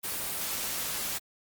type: noise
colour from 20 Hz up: white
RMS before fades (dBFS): -33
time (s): 0.03-1.19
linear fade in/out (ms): 20
effects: Opus 32 kbps